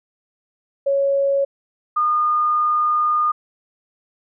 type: tone pair in turn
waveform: sine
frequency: 554.4 / 1219.7 Hz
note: C#5 / D#6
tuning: 0 / -35 cents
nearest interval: octave + major second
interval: 1365 cents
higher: second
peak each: -15 dBFS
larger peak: neither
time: 0.86-1.45 / 1.96-3.32 s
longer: second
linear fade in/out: 10 ms
effects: none